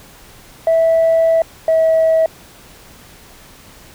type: tone pair in turn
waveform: sine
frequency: 655 / 645.6 Hz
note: E5 / E5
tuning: -11 / -36 cents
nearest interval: unison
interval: 25 cents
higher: first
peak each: -8 dBFS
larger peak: neither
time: 0.67-1.42 / 1.68-2.26 s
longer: first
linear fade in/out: 2 ms
effects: tanh soft clip ceiling -7 dBFS + pink hiss -42 dBFS RMS until 3.94 s